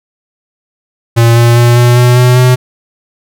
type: tone with pitch steps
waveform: square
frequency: 116.54 / 118.1 / 119.68 / 121.28 / 122.9 / 124.54 / 126.21 Hz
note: A#2 / A#2 / A#2 / B2 / B2 / B2 / B2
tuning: 0 / +23 / +46 / -31 / -8 / +15 / +38 cents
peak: -4 dBFS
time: 1.16-2.56 s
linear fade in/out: 20 ms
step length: 200 ms
effects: none